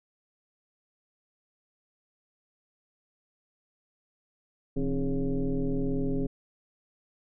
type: tone with frequency modulation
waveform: sine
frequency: 123.47 Hz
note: B2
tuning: in tune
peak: -25 dBFS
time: 4.76-6.27 s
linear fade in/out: 10 ms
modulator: 144 Hz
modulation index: 2
effects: none